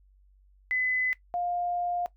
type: tone pair in turn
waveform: sine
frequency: 2014 / 705.1 Hz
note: B6 / F5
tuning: +33 / +16 cents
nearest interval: octave + tritone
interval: 1817 cents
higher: first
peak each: -25 / -27 dBFS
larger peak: first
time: 0.71-1.13 / 1.34-2.06 s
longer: second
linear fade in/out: 0 ms
effects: noise-tail reverb RT60 0.1 s tail -17 dB re dry + added 48 Hz sine -57 dBFS peak until 2.16 s